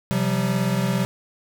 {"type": "chord", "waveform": "square", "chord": "C suspended fourth", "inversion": "none", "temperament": "equal with one note detuned", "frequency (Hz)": [130.81, 174.61, 192.3], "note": ["C3", "F3", "G3"], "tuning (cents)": [0, 0, -33], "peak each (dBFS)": [-25, -27, -24], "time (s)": [0.11, 1.05], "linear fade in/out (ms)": 0, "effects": []}